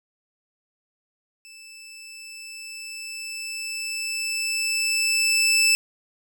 20% pulse tone with level ramp, 2637 Hz, E7, in tune, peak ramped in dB -39 to -11 dBFS, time 1.45-5.75 s, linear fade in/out 0 ms, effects none

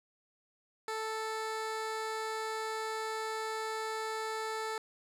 15% pulse tone with low-pass filter, 440 Hz, A4, in tune, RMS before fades -37 dBFS, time 0.88-4.78 s, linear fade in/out 2 ms, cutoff 12000 Hz, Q 0.51, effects none

